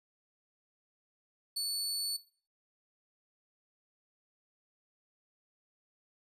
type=tone; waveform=sawtooth; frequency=4454 Hz; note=C#8; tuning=7 cents sharp; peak=-29 dBFS; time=1.56-2.17 s; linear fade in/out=10 ms; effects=noise-tail reverb RT60 0.4 s tail -17 dB re dry + resampled to 32000 Hz